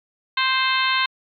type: harmonic tone with a mistuned harmonic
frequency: 523.3 Hz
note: C5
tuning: in tune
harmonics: 2 / 3 / 4 / 5 / 6 / 7 / 8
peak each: -22 / -24 / -25 / -26 / -27 / -27 / -28 dBFS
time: 0.37-1.06 s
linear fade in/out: 5 ms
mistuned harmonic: 6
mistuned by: -17 cents
effects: MP3 96 kbps